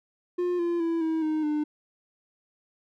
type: tone with pitch steps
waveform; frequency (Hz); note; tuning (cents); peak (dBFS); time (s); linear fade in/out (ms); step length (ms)
triangle; 355.3 / 343.6 / 332.3 / 321.3 / 310.7 / 300.5; F4 / F4 / E4 / E4 / D#4 / D4; +30 / -28 / +14 / -44 / -2 / +40; -22; 0.38-1.64; 10; 210
effects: none